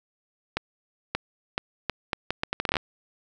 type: accelerating click train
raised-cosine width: 0.3 ms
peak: -9 dBFS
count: 15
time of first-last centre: 0.57-2.768 s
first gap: 580 ms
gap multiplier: 0.74
effects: none